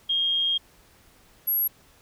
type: tone pair in turn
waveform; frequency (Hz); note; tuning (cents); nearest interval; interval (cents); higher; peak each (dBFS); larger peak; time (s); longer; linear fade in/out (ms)
sine; 3236 / 11532; G#7 / F#9; -46 / -46; octave + minor seventh; 2200; second; -21; neither; 0.09-0.58 / 1.47-1.68; first; 10
effects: pink hiss -57 dBFS RMS until 2.01 s